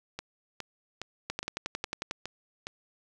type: two click trains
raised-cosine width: 0.2 ms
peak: -19 / -15 dBFS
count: 7 / 10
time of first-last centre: 0.19-2.669 / 1.3-2.111 s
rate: 2.42 / 11.1 Hz
effects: none